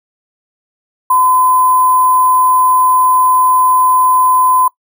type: tone with sample-and-hold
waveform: sine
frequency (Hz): 1017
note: C6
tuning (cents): -50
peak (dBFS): -7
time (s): 1.1-4.68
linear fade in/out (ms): 5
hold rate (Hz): 11025
effects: noise-tail reverb RT60 0.1 s tail -22 dB re dry